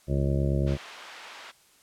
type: harmonic tone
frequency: 69 Hz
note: C#2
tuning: 7 cents flat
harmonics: 1 / 2 / 3 / 4 / 5 / 6 / 7 / 8 / 9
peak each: -27 / -26 / -32 / -41 / -33 / -40 / -42 / -36 / -39 dBFS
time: 0.07-0.78 s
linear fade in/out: 50 ms
type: band-pass noise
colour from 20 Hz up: pink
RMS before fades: -45 dBFS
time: 0.66-1.52 s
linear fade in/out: 20 ms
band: 910 to 3900 Hz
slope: 12 dB/octave
effects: white hiss -60 dBFS RMS until 1.82 s + low-pass 11000 Hz 12 dB/octave